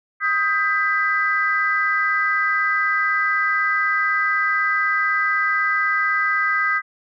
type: tone cluster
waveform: sine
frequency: 1253 / 1589 / 1993 Hz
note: D#6 / G6 / B6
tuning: +12 / +23 / +15 cents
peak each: -21 dBFS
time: 0.2-6.82 s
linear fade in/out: 50 ms
effects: tanh soft clip ceiling -7 dBFS